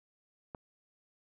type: click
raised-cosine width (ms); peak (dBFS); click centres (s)
1; -28; 0.548
effects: none